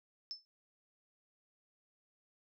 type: tone with exponential decay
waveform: sine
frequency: 5274 Hz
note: E8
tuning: in tune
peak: -36 dBFS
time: 0.31-0.45 s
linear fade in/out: 0 ms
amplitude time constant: 29 ms
effects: none